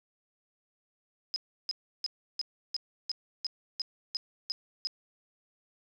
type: tone bursts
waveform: sine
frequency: 5050 Hz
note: D#8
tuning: 25 cents sharp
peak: -29 dBFS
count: 11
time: 1.34-4.871 s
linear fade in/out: 0 ms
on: 21 ms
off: 330 ms
effects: none